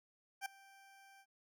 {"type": "tone with ADSR envelope", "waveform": "20% pulse", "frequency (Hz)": 784, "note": "G5", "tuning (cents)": 0, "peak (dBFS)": -32, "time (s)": [0.41, 1.26], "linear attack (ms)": 47, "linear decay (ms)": 6, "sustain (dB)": -23, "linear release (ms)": 59, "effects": []}